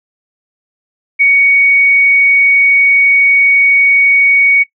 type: tone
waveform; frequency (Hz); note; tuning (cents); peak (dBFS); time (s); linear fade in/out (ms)
sine; 2237; C#7; +15; -5; 1.19-4.64; 20
effects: noise-tail reverb RT60 0.1 s tail -18 dB re dry